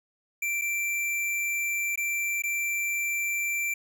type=tone with dropouts; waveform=square; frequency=2349 Hz; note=D7; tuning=in tune; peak=-27 dBFS; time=0.42-3.74 s; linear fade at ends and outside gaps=5 ms; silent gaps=0.614-0.618 / 1.958-1.975 / 2.422-2.436 s; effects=none